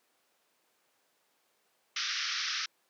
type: band-pass noise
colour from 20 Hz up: white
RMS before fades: -34 dBFS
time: 1.96-2.66 s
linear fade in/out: 5 ms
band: 1200 to 5900 Hz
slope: 96 dB/octave
effects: pink hiss -72 dBFS RMS until 2.89 s + high-pass 400 Hz 12 dB/octave